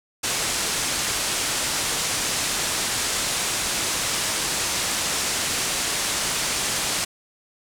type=low-pass noise; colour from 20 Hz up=white; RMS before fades=-25 dBFS; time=0.23-7.05 s; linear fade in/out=10 ms; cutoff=9300 Hz; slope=24 dB/octave; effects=none